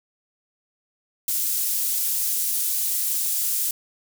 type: high-pass noise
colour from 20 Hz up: pink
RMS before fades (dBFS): -24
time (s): 1.28-3.71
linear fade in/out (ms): 2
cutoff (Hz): 9800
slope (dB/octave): 12
effects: none